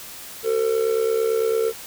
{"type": "tone with amplitude modulation", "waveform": "triangle", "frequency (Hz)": 450, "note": "A4", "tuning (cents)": 39, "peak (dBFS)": -13, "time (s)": [0.43, 1.73], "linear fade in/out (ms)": 50, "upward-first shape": "sine", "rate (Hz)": 68.9, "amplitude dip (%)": 70, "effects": ["white hiss -38 dBFS RMS until 1.86 s"]}